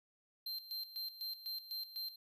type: tone with tremolo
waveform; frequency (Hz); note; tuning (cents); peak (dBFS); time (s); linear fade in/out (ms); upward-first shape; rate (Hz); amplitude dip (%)
square; 4147; C8; -16; -40; 0.46-2.16; 5; square; 4; 75
effects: none